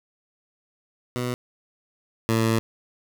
15% pulse tone pair in turn, 123.47 / 112.79 Hz, B2 / A2, 0 / +43 cents, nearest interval major second, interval 157 cents, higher first, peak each -19 / -13 dBFS, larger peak second, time 1.16-1.34 / 2.29-2.59 s, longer second, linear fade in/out 0 ms, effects none

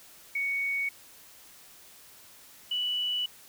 sine tone pair in turn, 2229 / 2959 Hz, C#7 / F#7, +9 / -1 cents, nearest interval perfect fourth, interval 490 cents, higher second, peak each -27 dBFS, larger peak neither, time 0.35-0.89 / 2.71-3.26 s, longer second, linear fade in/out 5 ms, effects white hiss -53 dBFS RMS until 3.48 s

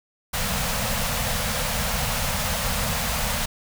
pink band-stop noise, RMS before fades -25 dBFS, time 0.33-3.46 s, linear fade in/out 10 ms, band 240 to 470 Hz, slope 96 dB/octave, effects none

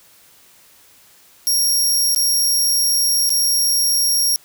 20% pulse tone with dropouts, 5588 Hz, F8, in tune, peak -9 dBFS, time 1.47-4.36 s, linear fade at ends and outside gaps 0 ms, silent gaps 2.148-2.161 / 3.293-3.304 s, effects white hiss -50 dBFS RMS until 4.44 s

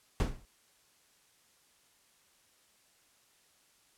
brown noise with exponential decay, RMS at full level -22 dBFS, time 0.2-0.45 s, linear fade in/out 0 ms, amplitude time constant 53 ms, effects white hiss -67 dBFS RMS until 3.97 s + low-pass 11000 Hz 12 dB/octave

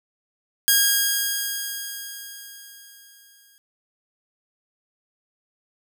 5% pulse tone with exponential decay, 1631 Hz, G#6, 32 cents flat, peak -3 dBFS, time 0.68-3.58 s, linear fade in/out 0 ms, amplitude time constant 630 ms, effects none

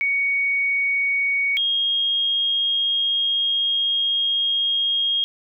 sine tone pair in turn, 2236 / 3252 Hz, C#7 / G#7, +14 / -37 cents, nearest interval tritone, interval 649 cents, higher second, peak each -18 dBFS, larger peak neither, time 0.01-1.57 / 1.57-5.24 s, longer second, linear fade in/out 0 ms, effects none

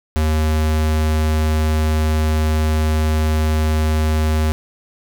square tone, 77.78 Hz, D#2, in tune, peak -15 dBFS, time 0.16-4.52 s, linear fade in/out 0 ms, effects none

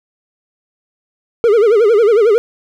triangle tone with vibrato, 437.3 Hz, A4, 11 cents flat, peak -5 dBFS, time 1.44-2.38 s, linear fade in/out 0 ms, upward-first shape sine, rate 11 Hz, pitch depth 160 cents each way, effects none

